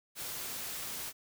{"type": "noise", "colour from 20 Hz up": "white", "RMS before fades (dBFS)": -40, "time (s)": [0.15, 1.13], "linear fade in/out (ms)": 50, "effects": []}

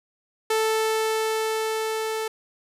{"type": "tone with level ramp", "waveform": "sawtooth", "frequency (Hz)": 440.1, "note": "A4", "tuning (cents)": 0, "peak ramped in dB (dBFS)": [-16, -22], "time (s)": [0.5, 2.28], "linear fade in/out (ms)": 5, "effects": ["resampled to 32000 Hz", "9-bit"]}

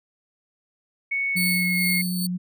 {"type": "tone with pitch glide", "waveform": "sine", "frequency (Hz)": [2217, 2156], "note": ["C#7", "C#7"], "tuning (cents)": [0, -49], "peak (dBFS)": -22, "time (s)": [1.11, 2.02], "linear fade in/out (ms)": 10, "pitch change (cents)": -49, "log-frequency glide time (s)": [1.29, 1.84]}
{"type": "tone with vibrato", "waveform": "sine", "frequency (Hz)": 180, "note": "F#3", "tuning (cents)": -47, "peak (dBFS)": -24, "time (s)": [1.35, 2.38], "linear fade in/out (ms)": 20, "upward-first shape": "sine", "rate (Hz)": 9.2, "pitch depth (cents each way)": 12}
{"type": "tone with tremolo", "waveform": "10% pulse", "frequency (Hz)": 4463, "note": "C#8", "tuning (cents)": 11, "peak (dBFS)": -17, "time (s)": [1.36, 2.27], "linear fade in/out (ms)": 10, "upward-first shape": "sine", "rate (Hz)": 2.3, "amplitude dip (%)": 60}
{"effects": []}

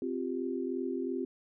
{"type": "chord", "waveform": "sine", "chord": "C suspended fourth", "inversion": "none", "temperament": "equal", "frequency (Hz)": [261.6, 349.2, 392], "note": ["C4", "F4", "G4"], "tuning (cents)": [0, 0, 0], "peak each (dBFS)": [-35, -36, -37], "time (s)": [0.02, 1.25], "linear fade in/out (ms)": 2, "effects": []}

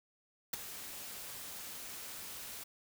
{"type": "noise with ADSR envelope", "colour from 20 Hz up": "white", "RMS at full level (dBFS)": -33, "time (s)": [0.53, 2.64], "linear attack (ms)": 7, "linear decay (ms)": 13, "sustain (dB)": -13, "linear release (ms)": 10, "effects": []}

